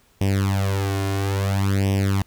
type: tone with flanger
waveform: sawtooth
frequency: 98 Hz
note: G2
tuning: in tune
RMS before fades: -21 dBFS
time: 0.21-2.22 s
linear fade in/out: 0 ms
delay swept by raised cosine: 0.35 to 2.85 ms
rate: 0.59 Hz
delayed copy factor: +0.9
effects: pink hiss -59 dBFS RMS until 2.26 s